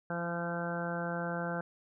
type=harmonic tone with a mistuned harmonic; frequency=171.5 Hz; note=F3; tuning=31 cents flat; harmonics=1 / 2 / 3 / 4 / 5 / 6 / 7 / 8 / 9; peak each=-37 / -44 / -39 / -41 / -44 / -49 / -50 / -43 / -41 dBFS; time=0.1-1.61 s; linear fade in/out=2 ms; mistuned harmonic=2; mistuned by=-20 cents; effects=none